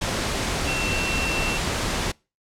sine tone in noise, 2701 Hz, E7, 42 cents sharp, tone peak -27 dBFS, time 0.67-1.58 s, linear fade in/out 10 ms, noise pink, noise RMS -25 dBFS, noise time 0.01-2.12 s, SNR -5 dB, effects noise-tail reverb RT60 0.3 s tail -26 dB re dry + low-pass 8000 Hz 12 dB/octave

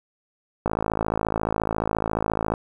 click train, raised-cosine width 1 ms, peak -9 dBFS, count 103, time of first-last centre 0.66-2.538 s, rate 54.3 Hz, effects 8-bit

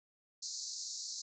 white band-pass noise, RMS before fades -43 dBFS, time 0.42-1.22 s, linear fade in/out 10 ms, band 4100 to 7100 Hz, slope 96 dB/octave, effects none

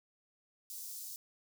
white high-pass noise, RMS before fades -45 dBFS, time 0.7-1.16 s, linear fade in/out 0 ms, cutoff 4900 Hz, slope 24 dB/octave, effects none

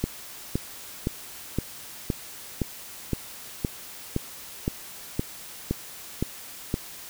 click train, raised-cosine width 3 ms, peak -11 dBFS, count 14, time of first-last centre 0.04-6.741 s, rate 1.94 Hz, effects white hiss -42 dBFS RMS until 7.09 s

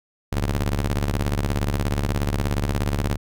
sawtooth ring-modulated tone, 71.4 Hz, D2, 48 cents flat, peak -14 dBFS, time 0.32-3.17 s, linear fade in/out 10 ms, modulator 27.3 Hz, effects none

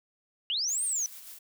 sine linear two-way sweep, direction up then down, 2765 to 9000 to 5860 Hz, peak -27 dBFS, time 0.5-1.06 s, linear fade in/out 0 ms, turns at 0.84 s
blue noise with tremolo, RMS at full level -45 dBFS, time 0.68-1.39 s, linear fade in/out 10 ms, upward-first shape square, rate 6.8 Hz, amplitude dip 30%
effects none

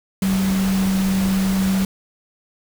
sine tone in noise, 191.4 Hz, G3, 41 cents flat, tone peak -16 dBFS, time 0.22-1.85 s, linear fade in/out 2 ms, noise pink, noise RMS -28 dBFS, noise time 0.22-1.85 s, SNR +9 dB, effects none

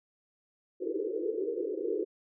white band-pass noise, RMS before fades -33 dBFS, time 0.8-2.05 s, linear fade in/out 20 ms, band 320 to 480 Hz, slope 96 dB/octave, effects none

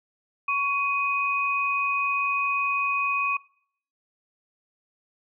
sine tone pair together, 1114 / 2501 Hz, C#6 / D#7, +8 / +8 cents, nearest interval octave + major second, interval 1400 cents, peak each -25 dBFS, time 0.48-3.37 s, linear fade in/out 5 ms, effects noise-tail reverb RT60 0.6 s tail -22 dB re dry

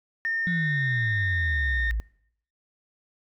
sine tone with pitch glide, 1819 to 1830.6 Hz, A#6 to A#6, -43 to -32 cents, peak -23 dBFS, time 0.25-1.91 s, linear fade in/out 0 ms, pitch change +11 cents, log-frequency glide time 0.52-0.76 s
sine exponential sweep, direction down, 179.9 to 53 Hz, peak -23 dBFS, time 0.47-2 s, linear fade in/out 0 ms
effects noise-tail reverb RT60 0.7 s tail -25 dB re dry + tanh soft clip ceiling -19 dBFS

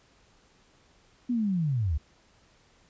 sine linear sweep, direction down, 251.6 to 65.3 Hz, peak -24 dBFS, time 1.29-1.98 s, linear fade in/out 10 ms, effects pink hiss -62 dBFS RMS until 2.89 s + resampled to 16000 Hz

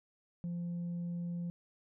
sine tone with tanh clipping, 173.1 Hz, F3, 15 cents flat, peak -36 dBFS, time 0.44-1.5 s, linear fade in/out 0 ms, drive 1 dB, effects none

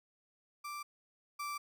35% pulse tone pair in turn, 1174.7 / 1168.3 Hz, D6 / D6, 0 / -9 cents, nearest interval unison, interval 9 cents, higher first, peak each -39 / -36 dBFS, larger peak second, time 0.64-0.83 / 1.39-1.58 s, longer neither, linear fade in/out 10 ms, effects none

